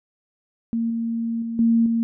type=tone with level steps; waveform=sine; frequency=229.8 Hz; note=A#3; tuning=25 cents flat; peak=-20 / -22 / -25 / -14 / -18 dBFS; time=0.73-2.03 s; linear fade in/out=0 ms; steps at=0.9 / 1.42 / 1.59 / 1.86 s; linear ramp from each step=2 ms; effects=none